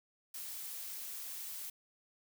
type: noise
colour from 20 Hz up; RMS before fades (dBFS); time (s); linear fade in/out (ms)
blue; -44; 0.34-1.7; 5
effects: none